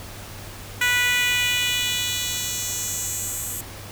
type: tone with high-pass filter sweep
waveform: 10% pulse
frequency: 491.3 Hz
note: B4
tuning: 9 cents flat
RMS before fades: -24 dBFS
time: 0.81-3.61 s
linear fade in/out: 5 ms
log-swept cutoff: 1700 to 9600 Hz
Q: 1.8
effects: added 99 Hz sine -40 dBFS peak until 3.91 s + pink hiss -39 dBFS RMS until 3.91 s